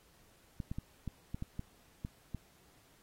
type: clicks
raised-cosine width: 5 ms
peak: -26 dBFS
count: 9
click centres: 0.602 / 0.715 / 0.785 / 1.077 / 1.345 / 1.424 / 1.594 / 2.049 / 2.347 s
effects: pink hiss -66 dBFS RMS until 3.02 s + AAC 48 kbps